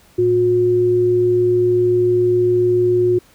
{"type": "tone pair together", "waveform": "sine", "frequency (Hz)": [113.39, 360], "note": ["A#2", "F#4"], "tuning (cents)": [-47, -47], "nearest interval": "octave + minor sixth", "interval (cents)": 2000, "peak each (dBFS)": [-23, -12], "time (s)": [0.18, 3.19], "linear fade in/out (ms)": 10, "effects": ["pink hiss -51 dBFS RMS until 3.34 s"]}